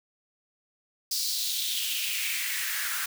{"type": "noise with high-pass filter sweep", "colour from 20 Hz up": "white", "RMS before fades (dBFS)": -30, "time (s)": [1.11, 3.06], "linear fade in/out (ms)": 5, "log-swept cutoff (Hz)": [4900, 1400], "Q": 3.7, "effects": []}